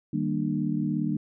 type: chord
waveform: sine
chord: Eb major seventh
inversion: none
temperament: equal with one note detuned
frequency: 155.56 / 196 / 233.1 / 298.6 Hz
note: Eb3 / G3 / Bb3 / D4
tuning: 0 / 0 / 0 / +29 cents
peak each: -30 dBFS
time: 0.13-1.17 s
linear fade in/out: 5 ms
effects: none